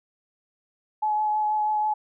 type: tone with vibrato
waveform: sine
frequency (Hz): 851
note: G#5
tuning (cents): +42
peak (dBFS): -21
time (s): 1.02-1.94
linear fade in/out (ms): 10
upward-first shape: triangle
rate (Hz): 6.2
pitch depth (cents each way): 16
effects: none